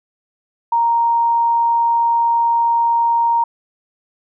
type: tone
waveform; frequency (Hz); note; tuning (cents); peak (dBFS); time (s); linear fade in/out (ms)
sine; 932.3; A#5; 0; -12; 0.72-3.44; 5
effects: none